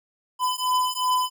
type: beating tone pair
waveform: square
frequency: 1006 / 1008.7 Hz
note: B5 / B5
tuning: +32 / +36 cents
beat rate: 2.7 Hz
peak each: -25 dBFS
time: 0.39-1.3 s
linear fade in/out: 50 ms
effects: none